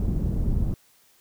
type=low-pass noise; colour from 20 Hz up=pink; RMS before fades=-24 dBFS; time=0-0.74 s; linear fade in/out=2 ms; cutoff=200 Hz; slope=12 dB/octave; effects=white hiss -60 dBFS RMS until 1.2 s